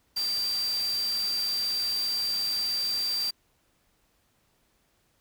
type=tone in noise; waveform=sine; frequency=4699 Hz; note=D8; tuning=in tune; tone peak=-26 dBFS; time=0.16-3.31 s; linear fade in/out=10 ms; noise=white; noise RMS=-39 dBFS; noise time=0.16-3.31 s; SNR=+10 dB; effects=pink hiss -69 dBFS RMS until 5.2 s